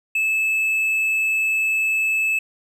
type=tone; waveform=triangle; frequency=2610 Hz; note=E7; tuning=18 cents flat; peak=-16 dBFS; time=0.15-2.39 s; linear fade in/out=5 ms; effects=none